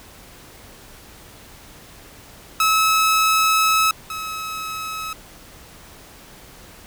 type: tone pair in turn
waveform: sawtooth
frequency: 1294 / 1286.5 Hz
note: E6 / E6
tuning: -32 / -43 cents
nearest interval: unison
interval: 11 cents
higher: first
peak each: -11 / -23 dBFS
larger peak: first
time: 2.6-3.91 / 4.1-5.13 s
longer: first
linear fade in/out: 2 ms
effects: pink hiss -44 dBFS RMS until 6.86 s